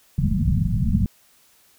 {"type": "low-pass noise", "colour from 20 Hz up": "white", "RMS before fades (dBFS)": -20, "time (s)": [0.18, 1.06], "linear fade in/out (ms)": 2, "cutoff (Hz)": 220, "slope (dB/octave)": 96, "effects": ["white hiss -57 dBFS RMS until 1.78 s"]}